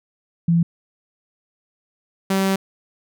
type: tone pair in turn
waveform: sine / sawtooth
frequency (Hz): 168.7 / 192.9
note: E3 / G3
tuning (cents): +40 / -28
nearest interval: major second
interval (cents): 232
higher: second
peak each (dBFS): -13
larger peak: neither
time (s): 0.48-0.63 / 2.3-2.56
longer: second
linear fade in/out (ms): 5
effects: none